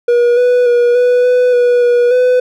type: tone with pitch steps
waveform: triangle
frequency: 480 / 493.2 / 481.4 / 493 / 497.3 / 487.6 / 483.6 / 501 Hz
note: B4 / B4 / B4 / B4 / B4 / B4 / B4 / B4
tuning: -49 / -2 / -44 / -3 / +12 / -22 / -36 / +25 cents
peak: -5 dBFS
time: 0.08-2.4 s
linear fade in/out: 5 ms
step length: 290 ms
effects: none